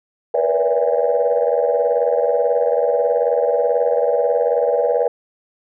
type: tone cluster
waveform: sine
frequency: 473.3 / 491.7 / 574 / 658 / 813 Hz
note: A#4 / B4 / D5 / E5 / G#5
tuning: +26 / -8 / -40 / -3 / -37 cents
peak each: -21 / -18 / -19 / -22 / -25 dBFS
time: 0.34-5.08 s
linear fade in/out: 5 ms
effects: tanh soft clip ceiling -5 dBFS